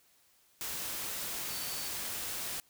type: tone in noise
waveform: sine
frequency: 4530 Hz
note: C#8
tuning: 37 cents sharp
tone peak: -45 dBFS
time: 1.5-1.88 s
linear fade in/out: 0 ms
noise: white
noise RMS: -38 dBFS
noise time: 0.61-2.6 s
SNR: -10 dB
effects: white hiss -67 dBFS RMS until 2.69 s